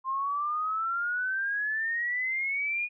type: exponential sweep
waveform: sine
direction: up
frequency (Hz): 1048 to 2463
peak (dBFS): -27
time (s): 0.04-2.89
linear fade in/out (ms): 50
effects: none

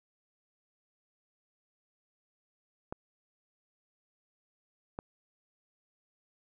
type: clicks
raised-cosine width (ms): 1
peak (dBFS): -23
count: 2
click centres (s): 2.925 / 4.989
effects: none

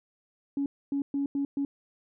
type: tone bursts at uneven times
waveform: sine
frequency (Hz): 280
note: C#4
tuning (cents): +18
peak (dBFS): -25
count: 5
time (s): 0.57-0.66 / 0.92-1.02 / 1.14-1.26 / 1.35-1.45 / 1.57-1.65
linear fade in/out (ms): 2
effects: tanh soft clip ceiling -21 dBFS

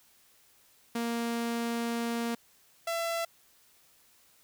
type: tone pair in turn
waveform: sawtooth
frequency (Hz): 233.6 / 670.9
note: A#3 / E5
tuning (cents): +4 / +30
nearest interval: octave + tritone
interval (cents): 1826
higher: second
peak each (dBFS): -26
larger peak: neither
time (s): 0.95-2.35 / 2.87-3.25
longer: first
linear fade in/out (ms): 5
effects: white hiss -63 dBFS RMS until 4.43 s

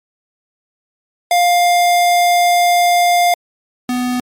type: tone pair in turn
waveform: square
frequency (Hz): 703 / 248.5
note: F5 / B3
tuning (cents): +11 / +11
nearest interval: octave + tritone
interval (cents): 1800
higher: first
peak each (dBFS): -10 / -16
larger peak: first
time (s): 1.31-3.34 / 3.89-4.2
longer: first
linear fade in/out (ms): 2
effects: MP3 64 kbps

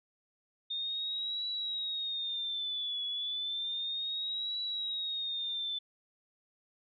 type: tone with vibrato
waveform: sine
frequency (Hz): 3646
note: A#7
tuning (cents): -39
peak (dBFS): -33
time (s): 0.7-5.79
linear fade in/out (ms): 10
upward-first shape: triangle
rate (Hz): 0.32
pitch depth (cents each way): 130
effects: none

